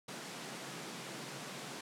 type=high-pass noise; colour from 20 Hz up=pink; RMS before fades=-45 dBFS; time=0.08-1.81 s; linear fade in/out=5 ms; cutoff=130 Hz; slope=96 dB/octave; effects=low-pass 9000 Hz 12 dB/octave